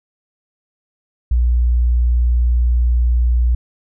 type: tone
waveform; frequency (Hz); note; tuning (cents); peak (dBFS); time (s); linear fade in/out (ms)
sine; 60.1; B1; -46; -11; 1.31-3.55; 5
effects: none